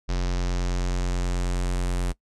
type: tone with low-pass filter sweep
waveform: square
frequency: 44.68 Hz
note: F1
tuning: 40 cents sharp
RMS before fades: -25 dBFS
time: 0.08-2.13 s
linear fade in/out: 20 ms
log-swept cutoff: 5600 to 9300 Hz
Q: 2.1
effects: noise-tail reverb RT60 0.1 s tail -22 dB re dry